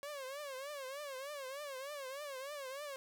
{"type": "tone with vibrato", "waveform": "sawtooth", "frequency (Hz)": 554.4, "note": "C#5", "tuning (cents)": 0, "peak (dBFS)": -39, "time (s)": [0.03, 2.96], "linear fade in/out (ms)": 0, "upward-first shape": "triangle", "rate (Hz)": 3.3, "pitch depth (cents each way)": 150, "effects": []}